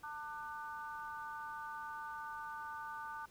harmonic tone, 298.4 Hz, D4, 28 cents sharp, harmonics 3 / 4 / 5, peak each -46 / -47 / -48 dBFS, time 0.03-3.26 s, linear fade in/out 10 ms, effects pink hiss -65 dBFS RMS until 3.3 s

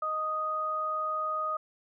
sine tone pair together, 622.3 / 1244.6 Hz, D#5 / D#6, 0 / 0 cents, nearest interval octave, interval 1200 cents, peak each -37 / -29 dBFS, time 0.02-1.57 s, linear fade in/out 5 ms, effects none

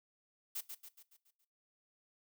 blue noise with echo, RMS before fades -40 dBFS, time 0.55-0.61 s, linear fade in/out 10 ms, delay 140 ms, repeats 6, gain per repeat -6 dB, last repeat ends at 1.45 s, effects noise-tail reverb RT60 0.3 s tail -18 dB re dry

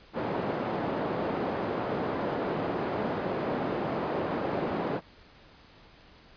white band-pass noise, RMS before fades -31 dBFS, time 0.13-5.01 s, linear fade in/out 50 ms, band 150 to 640 Hz, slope 12 dB/octave, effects pink hiss -55 dBFS RMS until 6.36 s + resampled to 11025 Hz

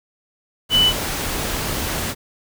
sine tone in noise, 2986 Hz, F#7, 15 cents sharp, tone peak -12 dBFS, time 0.7-0.93 s, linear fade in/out 50 ms, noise pink, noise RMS -24 dBFS, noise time 0.69-2.15 s, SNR +9 dB, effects none

